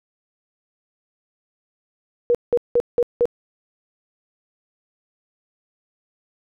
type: tone bursts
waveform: sine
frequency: 480 Hz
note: B4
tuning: 49 cents flat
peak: -13 dBFS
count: 5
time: 2.3-3.255 s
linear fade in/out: 0 ms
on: 47 ms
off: 180 ms
effects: none